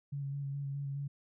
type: tone with vibrato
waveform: sine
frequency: 140 Hz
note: C#3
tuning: 18 cents sharp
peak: -35 dBFS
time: 0.12-1.08 s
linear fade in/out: 10 ms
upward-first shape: square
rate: 4.8 Hz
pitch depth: 18 cents each way
effects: none